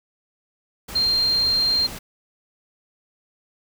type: tone in noise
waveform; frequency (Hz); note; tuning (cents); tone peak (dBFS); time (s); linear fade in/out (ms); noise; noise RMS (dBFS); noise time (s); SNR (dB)
sine; 4186; C8; 0; -17; 0.95-1.87; 10; pink; -35; 0.88-1.99; +15
effects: none